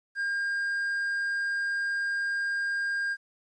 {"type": "tone", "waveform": "triangle", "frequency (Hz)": 1609, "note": "G6", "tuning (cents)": 45, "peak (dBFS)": -25, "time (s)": [0.15, 3.17], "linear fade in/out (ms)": 50, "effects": ["resampled to 22050 Hz", "11-bit"]}